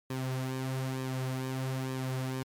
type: tone with flanger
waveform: sawtooth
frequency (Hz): 130.81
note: C3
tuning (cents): 0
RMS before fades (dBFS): -34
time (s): 0.1-2.43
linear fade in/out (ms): 5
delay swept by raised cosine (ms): 1.4 to 6.2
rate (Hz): 1.1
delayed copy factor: -0.6
effects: MP3 96 kbps